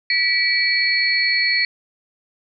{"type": "tone cluster", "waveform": "sine", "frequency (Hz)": [1953, 2302, 4366], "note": ["B6", "D7", "C#8"], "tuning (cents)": [-20, -35, -27], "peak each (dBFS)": -20, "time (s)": [0.1, 1.65], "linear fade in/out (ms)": 2, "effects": []}